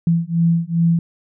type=beating tone pair; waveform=sine; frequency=166.5 / 169 Hz; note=E3 / E3; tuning=+18 / +43 cents; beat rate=2.5 Hz; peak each=-17 dBFS; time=0.07-0.99 s; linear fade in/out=2 ms; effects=none